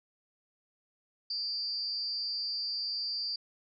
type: tone with amplitude modulation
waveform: sine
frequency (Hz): 4699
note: D8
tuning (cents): 0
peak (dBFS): -29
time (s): 1.3-3.36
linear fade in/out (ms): 5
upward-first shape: sine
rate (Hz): 279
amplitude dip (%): 65
effects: none